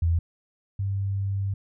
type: tone pair in turn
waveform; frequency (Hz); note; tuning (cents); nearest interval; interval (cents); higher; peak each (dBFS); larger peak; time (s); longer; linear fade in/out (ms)
sine; 83.7 / 98.4; E2 / G2; +27 / +7; minor third; 280; second; -19 / -24; first; 0.02-0.19 / 0.79-1.54; second; 5
effects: none